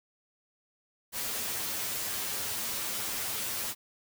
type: noise with comb filter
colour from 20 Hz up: white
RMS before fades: -34 dBFS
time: 1.12-3.75 s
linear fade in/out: 50 ms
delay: 9.3 ms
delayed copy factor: +0.95
effects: none